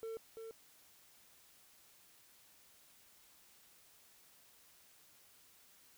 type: tone with echo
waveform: triangle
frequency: 450 Hz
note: A4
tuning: 39 cents sharp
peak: -39 dBFS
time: 0.03-0.17 s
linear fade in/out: 0 ms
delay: 340 ms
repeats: 1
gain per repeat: -5 dB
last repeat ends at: 0.51 s
effects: white hiss -65 dBFS RMS until 5.97 s